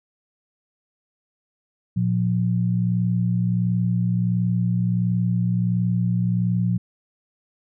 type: tone pair together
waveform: sine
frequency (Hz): 116.54 / 177.97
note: A#2 / F3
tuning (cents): 0 / +33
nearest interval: perfect fifth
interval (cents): 733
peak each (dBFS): -21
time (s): 1.96-6.78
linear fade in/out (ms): 10
effects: none